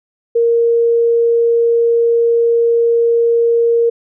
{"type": "tone", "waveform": "sine", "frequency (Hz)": 466.2, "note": "A#4", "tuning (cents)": 0, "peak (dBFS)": -9, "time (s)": [0.35, 3.9], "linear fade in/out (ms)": 10, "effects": []}